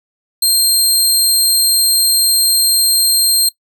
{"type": "tone", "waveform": "20% pulse", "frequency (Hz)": 4186, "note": "C8", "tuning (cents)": 0, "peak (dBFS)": -4, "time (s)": [0.42, 3.49], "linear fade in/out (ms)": 5, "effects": ["noise-tail reverb RT60 0.1 s tail -20 dB re dry"]}